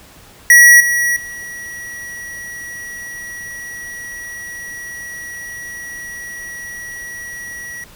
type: tone with level steps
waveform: square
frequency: 1924 Hz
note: B6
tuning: 46 cents flat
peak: -4 / -14 / -28 dBFS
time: 0.5-7.84 s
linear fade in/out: 2 ms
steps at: 0.8 / 1.16 s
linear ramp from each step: 5 ms
effects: pink hiss -43 dBFS RMS until 7.95 s